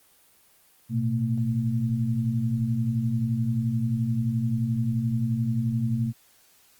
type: tone cluster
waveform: sine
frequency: 111.9 / 123.4 / 226.3 Hz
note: A2 / B2 / A3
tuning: +30 / -1 / +49 cents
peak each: -31 / -25 / -27 dBFS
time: 0.89-6.13 s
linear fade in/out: 50 ms
effects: white hiss -59 dBFS RMS until 6.79 s + Opus 24 kbps